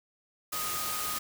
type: tone in noise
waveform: sine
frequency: 1244.5 Hz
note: D#6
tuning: in tune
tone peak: -37 dBFS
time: 0.52-1.19 s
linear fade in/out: 10 ms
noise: white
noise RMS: -34 dBFS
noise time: 0.52-1.19 s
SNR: -6 dB
effects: none